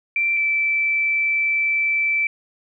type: tone pair in turn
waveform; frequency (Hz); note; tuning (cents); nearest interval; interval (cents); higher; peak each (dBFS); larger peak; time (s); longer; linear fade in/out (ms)
sine; 2349 / 2325; D7 / D7; 0 / -18; unison; 18; first; -17; neither; 0.16-0.37 / 0.37-2.27; second; 2
effects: none